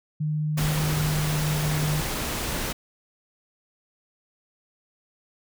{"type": "tone with pitch glide", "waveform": "sine", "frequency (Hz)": [152.5, 151.45], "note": ["D#3", "D#3"], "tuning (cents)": [-34, -46], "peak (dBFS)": -23, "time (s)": [0.2, 2.01], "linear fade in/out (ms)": 10, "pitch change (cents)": -12, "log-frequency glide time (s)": [0.97, 1.59]}
{"type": "noise", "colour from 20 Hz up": "pink", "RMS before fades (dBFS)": -29, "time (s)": [0.57, 2.73], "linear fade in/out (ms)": 10}
{"effects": []}